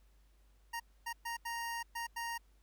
25% pulse tone bursts at uneven times, 932.3 Hz, A#5, in tune, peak -34 dBFS, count 6, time 0.73-0.8 / 1.06-1.13 / 1.25-1.37 / 1.45-1.83 / 1.95-2.07 / 2.16-2.38 s, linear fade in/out 10 ms, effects added 50 Hz sine -63 dBFS peak until 2.62 s + pink hiss -75 dBFS RMS until 2.62 s

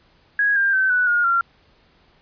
sine tone with pitch steps, 1656 / 1595.9 / 1538 / 1482.2 / 1428.4 / 1376.5 Hz, G#6 / G6 / G6 / F#6 / F6 / F6, -5 / +31 / -33 / +3 / +39 / -25 cents, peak -15 dBFS, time 0.39-1.41 s, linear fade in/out 2 ms, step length 170 ms, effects pink hiss -57 dBFS RMS until 2.21 s + resampled to 11025 Hz

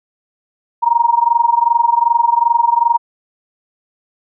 sine tone with amplitude modulation, 940 Hz, A#5, 14 cents sharp, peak -6 dBFS, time 0.82-2.98 s, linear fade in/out 20 ms, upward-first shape sine, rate 22.6 Hz, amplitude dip 90%, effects none

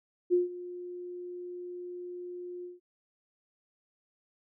sine tone with ADSR envelope, 355.9 Hz, F4, 33 cents sharp, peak -20 dBFS, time 0.3-2.8 s, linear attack 33 ms, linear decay 150 ms, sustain -18 dB, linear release 160 ms, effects none

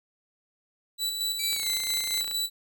sawtooth tone with tremolo, 3951 Hz, B7, in tune, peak -23 dBFS, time 0.98-2.5 s, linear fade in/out 50 ms, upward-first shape square, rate 4.4 Hz, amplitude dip 40%
10% pulse tone with pitch glide, 2311 to 2095 Hz, D7 to C7, -28 to +2 cents, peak -23 dBFS, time 1.39-2.21 s, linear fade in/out 5 ms, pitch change -170 cents, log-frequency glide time 1.53-1.68 s
click train, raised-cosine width 0.2 ms, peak -22 dBFS, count 24, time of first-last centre 1.53-2.312 s, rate 29.4 Hz
effects none

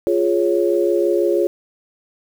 sine chord, Db major, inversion first, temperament equal, 349.2 / 415.3 / 554.4 Hz, F4 / Ab4 / Db5, 0 / 0 / 0 cents, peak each -17 / -19 / -20 dBFS, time 0.07-1.47 s, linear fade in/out 0 ms, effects 7-bit

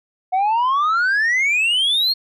sine exponential sweep, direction up, 727 to 4339 Hz, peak -12 dBFS, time 0.32-2.14 s, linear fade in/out 20 ms, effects tanh soft clip ceiling -14 dBFS

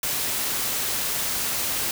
white noise, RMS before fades -26 dBFS, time 0.03-1.91 s, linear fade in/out 2 ms, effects none

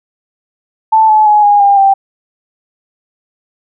sine tone with pitch steps, 880 / 859.9 / 840.3 / 821.1 / 802.3 / 784 Hz, A5 / A5 / G#5 / G#5 / G5 / G5, 0 / -40 / +20 / -20 / +40 / 0 cents, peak -4 dBFS, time 0.92-1.94 s, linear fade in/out 10 ms, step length 170 ms, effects none

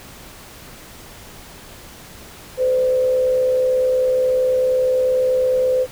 sine tone with frequency modulation, 511 Hz, C5, 41 cents flat, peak -14 dBFS, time 2.57-5.87 s, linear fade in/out 50 ms, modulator 68.8 Hz, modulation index 0.31, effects pink hiss -40 dBFS RMS until 5.91 s

